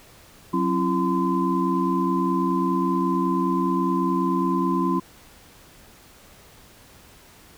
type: tone cluster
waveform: sine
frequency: 184.1 / 269.2 / 338.6 / 1024 Hz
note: F#3 / C4 / E4 / C6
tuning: -8 / +49 / +46 / -38 cents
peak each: -25 dBFS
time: 0.53-5 s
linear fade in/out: 10 ms
effects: pink hiss -50 dBFS RMS until 7.57 s